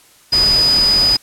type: tone in noise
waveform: sine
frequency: 4970 Hz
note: D#8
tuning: 3 cents flat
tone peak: -10 dBFS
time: 0.32-1.17 s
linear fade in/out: 10 ms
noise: pink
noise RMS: -23 dBFS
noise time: 0.32-1.17 s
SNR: +10 dB
effects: white hiss -48 dBFS RMS until 1.22 s + low-pass 12000 Hz 12 dB/octave